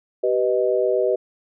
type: chord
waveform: sine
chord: G augmented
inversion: none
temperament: equal with one note detuned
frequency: 385.9 / 493.9 / 622.3 Hz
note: G4 / B4 / D#5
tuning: -27 / 0 / 0 cents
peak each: -21 / -21 / -22 dBFS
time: 0.23-1.16 s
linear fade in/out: 10 ms
effects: none